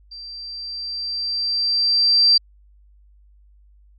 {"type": "tone with level ramp", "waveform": "sine", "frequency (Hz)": 4700, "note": "D8", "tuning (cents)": 1, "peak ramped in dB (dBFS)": [-34, -10], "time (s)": [0.11, 2.38], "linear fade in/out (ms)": 10, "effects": ["added 50 Hz sine -49 dBFS peak until 3.98 s", "AAC 64 kbps"]}